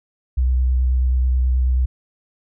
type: tone with vibrato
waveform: sine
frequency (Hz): 63.3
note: B1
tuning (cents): +43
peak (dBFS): -14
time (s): 0.37-1.86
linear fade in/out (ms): 10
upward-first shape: square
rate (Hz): 9.3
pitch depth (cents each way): 15
effects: none